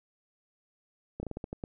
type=slowing click train; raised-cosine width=2 ms; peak=-23 dBFS; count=8; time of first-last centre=1.2-1.638 s; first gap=30 ms; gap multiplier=1.24; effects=none